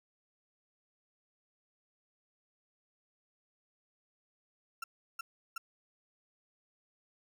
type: tone bursts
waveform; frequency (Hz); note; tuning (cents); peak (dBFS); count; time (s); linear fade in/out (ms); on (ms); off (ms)
35% pulse; 1355; E6; +47; -35; 3; 4.82-5.58; 5; 20; 350
effects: none